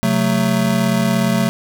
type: chord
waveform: square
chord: F# diminished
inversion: second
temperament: just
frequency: 133.2 / 185 / 222 Hz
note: C3 / F#3 / A3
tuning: +31 / 0 / +16 cents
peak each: -22 / -19 / -18 dBFS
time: 0.03-1.49 s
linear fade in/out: 0 ms
effects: none